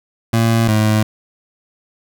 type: tone pair in turn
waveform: 25% pulse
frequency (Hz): 114.3 / 107.91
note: A#2 / A2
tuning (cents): -34 / -33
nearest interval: minor second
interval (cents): 99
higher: first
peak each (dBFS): -8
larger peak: neither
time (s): 0.33-0.68 / 0.68-1.03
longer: neither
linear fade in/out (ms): 5
effects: none